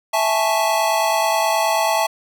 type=chord; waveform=square; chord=A major seventh; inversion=second; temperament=equal; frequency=659.3 / 830.6 / 880 / 1108.7 Hz; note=E5 / G#5 / A5 / C#6; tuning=0 / 0 / 0 / 0 cents; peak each=-21 / -24 / -21 / -26 dBFS; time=0.13-2.07 s; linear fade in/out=10 ms; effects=none